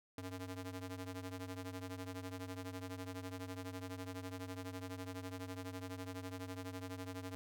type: ring-modulated tone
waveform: sawtooth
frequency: 185 Hz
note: F#3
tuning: in tune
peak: -37 dBFS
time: 0.18-7.35 s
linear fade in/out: 0 ms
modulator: 86.5 Hz
effects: none